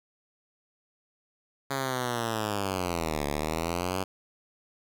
5% pulse linear two-way sweep, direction down then up, 138.59 to 71.5 to 95.7 Hz, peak -17 dBFS, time 1.7-4.04 s, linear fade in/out 10 ms, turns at 3.27 s, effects none

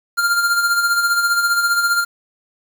square tone with tremolo, 1396.9 Hz, F6, in tune, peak -13 dBFS, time 0.17-2.05 s, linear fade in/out 20 ms, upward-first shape sine, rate 15 Hz, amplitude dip 50%, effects 7-bit

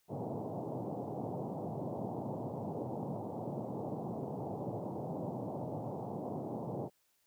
pink band-pass noise, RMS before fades -40 dBFS, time 0.08-6.9 s, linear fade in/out 50 ms, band 110 to 880 Hz, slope 48 dB/octave, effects white hiss -75 dBFS RMS until 7.26 s

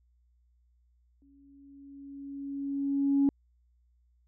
sine tone with exponential growth, 278.6 Hz, C#4, 9 cents sharp, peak -19 dBFS, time 1.22-3.29 s, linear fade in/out 1 ms, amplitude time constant 450 ms, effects tanh soft clip ceiling -17 dBFS + added 60 Hz sine -64 dBFS peak until 4.27 s

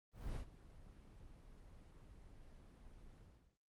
brown noise with ADSR envelope, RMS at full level -42 dBFS, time 0.12-3.58 s, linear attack 240 ms, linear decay 94 ms, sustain -17 dB, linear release 410 ms, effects noise-tail reverb RT60 0.2 s tail -25 dB re dry + Opus 24 kbps

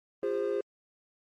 triangle chord, F minor, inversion none, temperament equal with one note detuned, 349.2 / 405.8 / 523.3 Hz, F4 / Ab4 / C5, 0 / -40 / 0 cents, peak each -33 / -28 / -31 dBFS, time 0.23-0.61 s, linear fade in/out 2 ms, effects Opus 24 kbps

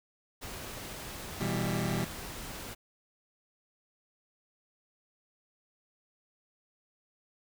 pink noise, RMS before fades -42 dBFS, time 0.41-2.75 s, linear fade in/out 20 ms
sawtooth chord, E minor, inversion second, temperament just, 123.61 / 164.81 / 197.78 Hz, B2 / E3 / G3, +2 / 0 / +16 cents, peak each -30 dBFS, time 1.4-2.05 s, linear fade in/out 10 ms
effects none

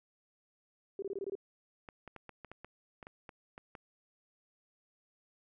sine tone bursts, 392.6 Hz, G4, 3 cents sharp, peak -35 dBFS, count 7, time 0.99-1.353 s, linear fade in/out 2 ms, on 33 ms, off 22 ms
clicks, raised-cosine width 0.5 ms, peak -32 dBFS, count 12, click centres 1.888 / 2.077 / 2.163 / 2.293 / 2.447 / 2.516 / 2.646 / 3.028 / 3.069 / 3.292 / 3.579 / 3.752 s
effects none

